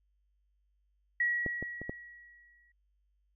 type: tone with exponential decay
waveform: sine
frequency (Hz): 1918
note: A#6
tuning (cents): +49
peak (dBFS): -25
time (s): 1.2-2.72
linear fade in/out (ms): 5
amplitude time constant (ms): 330
type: clicks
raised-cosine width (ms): 2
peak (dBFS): -22 / -25 / -28 / -22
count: 4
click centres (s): 1.463 / 1.626 / 1.816 / 1.895
effects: added 50 Hz sine -70 dBFS peak until 3.35 s